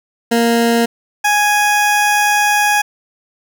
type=tone pair in turn; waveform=20% pulse; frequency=233.1 / 830.7 Hz; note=A#3 / G#5; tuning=0 / 0 cents; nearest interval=octave + minor seventh; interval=2200 cents; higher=second; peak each=-6 dBFS; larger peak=neither; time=0.31-0.86 / 1.24-2.82 s; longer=second; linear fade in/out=10 ms; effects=none